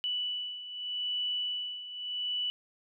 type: beating tone pair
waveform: sine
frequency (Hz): 2964 / 2964.82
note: F#7 / F#7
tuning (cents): +2 / +3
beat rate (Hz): 0.82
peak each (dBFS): -38 / -33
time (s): 0.04-2.5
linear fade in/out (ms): 0
effects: none